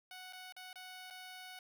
10% pulse tone with dropouts, 740 Hz, F#5, in tune, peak -40 dBFS, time 0.11-1.59 s, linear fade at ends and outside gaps 2 ms, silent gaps 0.326-0.332 / 0.524-0.565 / 0.73-0.757 / 1.102-1.107 s, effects none

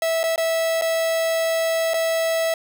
45% pulse tone with dropouts, 654 Hz, E5, 14 cents flat, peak -19 dBFS, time 0.02-2.54 s, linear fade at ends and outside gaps 2 ms, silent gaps 0.232-0.238 / 0.36-0.378 / 0.813-0.82 / 1.936-1.941 s, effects none

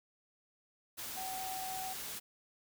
sine tone in noise, 756 Hz, F#5, 37 cents sharp, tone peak -40 dBFS, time 1.16-1.94 s, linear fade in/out 20 ms, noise white, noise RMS -43 dBFS, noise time 0.97-2.2 s, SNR 0 dB, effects none

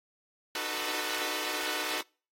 5% pulse chord, B dominant seventh, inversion first, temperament equal with one note detuned, 305.3 / 370 / 440 / 493.9 Hz, D#4 / F#4 / A4 / B4, -33 / 0 / 0 / 0 cents, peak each -26 dBFS, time 0.55-2.01 s, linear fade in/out 2 ms, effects noise-tail reverb RT60 0.4 s tail -26 dB re dry + AAC 48 kbps

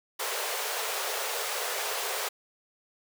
pink high-pass noise, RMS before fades -32 dBFS, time 0.19-2.29 s, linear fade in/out 10 ms, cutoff 400 Hz, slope 96 dB/octave, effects none

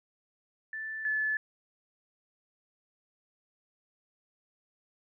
sine tone pair in turn, 1760 / 1730.8 Hz, A6 / A6, 0 / -29 cents, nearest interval unison, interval 29 cents, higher first, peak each -35 / -27 dBFS, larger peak second, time 0.73-1.05 / 1.05-1.37 s, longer neither, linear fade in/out 2 ms, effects none

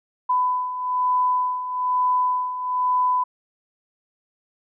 sine beating tone pair, 1000 / 1001.1 Hz, B5 / B5, +21 / +23 cents, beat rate 1.1 Hz, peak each -26 / -20 dBFS, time 0.29-3.24 s, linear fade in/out 10 ms, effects none

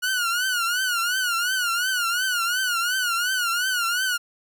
sawtooth tone with vibrato, 1447 Hz, F#6, 39 cents flat, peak -18 dBFS, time 0.02-4.18 s, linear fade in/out 20 ms, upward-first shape triangle, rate 2.8 Hz, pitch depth 130 cents each way, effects none

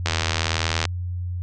click train, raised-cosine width 0.2 ms, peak -4 dBFS, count 65, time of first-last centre 0.06-0.853 s, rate 80.7 Hz, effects added 89 Hz sine -25 dBFS peak until 1.42 s + resampled to 24000 Hz

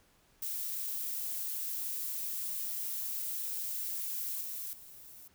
violet noise with level steps, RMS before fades -37 / -40 / -52 dBFS, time 0.42-5.28 s, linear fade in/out 5 ms, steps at 4.41 / 4.73 s, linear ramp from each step 2 ms, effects pink hiss -67 dBFS RMS until 5.34 s

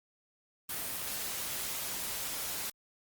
white noise, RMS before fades -37 dBFS, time 0.69-2.7 s, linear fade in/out 5 ms, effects Opus 32 kbps

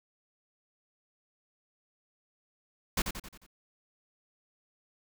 pink noise with echo, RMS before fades -28 dBFS, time 2.97-3.02 s, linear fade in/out 5 ms, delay 89 ms, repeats 5, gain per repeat -6 dB, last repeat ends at 3.465 s, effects none

